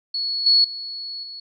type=tone with level steps; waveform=sine; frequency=4381 Hz; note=C#8; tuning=21 cents flat; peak=-22 / -12 / -29 / -33 dBFS; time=0.14-1.4 s; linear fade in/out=5 ms; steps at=0.46 / 0.64 / 1.23 s; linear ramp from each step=5 ms; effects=none